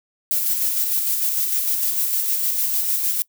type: noise with tremolo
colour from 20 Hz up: violet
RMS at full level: -20 dBFS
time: 0.31-3.22 s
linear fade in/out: 0 ms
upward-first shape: square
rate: 6.6 Hz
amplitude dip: 30%
effects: noise-tail reverb RT60 0.1 s tail -22 dB re dry